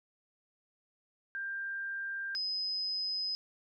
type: tone pair in turn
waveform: sine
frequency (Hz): 1589 / 5045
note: G6 / D#8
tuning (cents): +23 / +23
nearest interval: octave + minor sixth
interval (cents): 2000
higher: second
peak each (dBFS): -35 / -32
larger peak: second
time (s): 1.35-2.35 / 2.35-3.35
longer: neither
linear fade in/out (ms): 0
effects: none